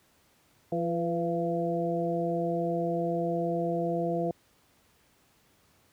harmonic tone with a mistuned harmonic, 170.6 Hz, F3, 40 cents flat, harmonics 1 / 2 / 3 / 4, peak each -32 / -32 / -32 / -32 dBFS, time 0.72-4.31 s, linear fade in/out 2 ms, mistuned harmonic 3, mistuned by -40 cents, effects pink hiss -65 dBFS RMS until 5.92 s + high-pass 60 Hz 12 dB/octave

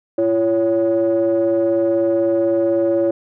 triangle ring-modulated tone, 110.5 Hz, A2, 8 cents sharp, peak -8 dBFS, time 0.18-3.11 s, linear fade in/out 5 ms, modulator 450 Hz, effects tanh soft clip ceiling -7 dBFS

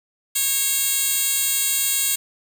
10% pulse tone with high-pass filter, 547 Hz, C#5, 23 cents flat, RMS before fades -21 dBFS, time 0.35-2.16 s, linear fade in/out 10 ms, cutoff 6400 Hz, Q 0.83, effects none

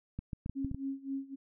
clicks, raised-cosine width 5 ms, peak -25 dBFS, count 7, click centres 0.19 / 0.332 / 0.461 / 0.496 / 0.647 / 0.714 / 0.746 s
sine tone with tremolo, 272 Hz, C#4, 33 cents flat, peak -32 dBFS, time 0.55-1.36 s, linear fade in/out 20 ms, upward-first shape sine, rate 3.8 Hz, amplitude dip 90%
effects none

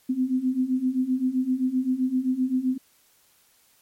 sine beating tone pair, 252.2 / 259.9 Hz, B3 / C4, +36 / -11 cents, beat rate 7.7 Hz, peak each -26 / -23 dBFS, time 0.09-2.78 s, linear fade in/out 10 ms, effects white hiss -61 dBFS RMS until 3.81 s + MP3 64 kbps

